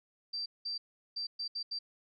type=tone bursts at uneven times; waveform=sine; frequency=4687 Hz; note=D8; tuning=4 cents flat; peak=-34 dBFS; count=6; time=0.33-0.46 / 0.65-0.78 / 1.16-1.27 / 1.39-1.48 / 1.55-1.63 / 1.71-1.79 s; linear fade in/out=10 ms; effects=MP3 48 kbps